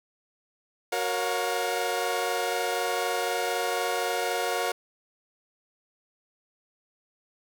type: chord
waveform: sawtooth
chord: Gb major seventh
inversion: none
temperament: equal with one note detuned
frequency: 370 / 466.2 / 554.4 / 716 Hz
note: Gb4 / Bb4 / Db5 / F5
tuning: 0 / 0 / 0 / +43 cents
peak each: -31 / -27 / -29 / -26 dBFS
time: 0.92-4.72 s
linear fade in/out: 5 ms
effects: none